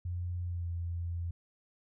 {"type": "tone with pitch glide", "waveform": "sine", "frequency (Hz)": [88.3, 85.64], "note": ["F2", "F2"], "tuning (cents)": [20, -33], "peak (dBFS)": -33, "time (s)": [0.05, 1.31], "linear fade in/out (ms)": 5, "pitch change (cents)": -53, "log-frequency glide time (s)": [0.44, 0.68], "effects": []}